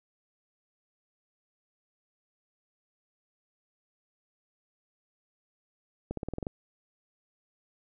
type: accelerating click train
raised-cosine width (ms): 2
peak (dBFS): -20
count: 8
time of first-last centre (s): 6.11-6.468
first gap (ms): 63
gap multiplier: 0.93
effects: none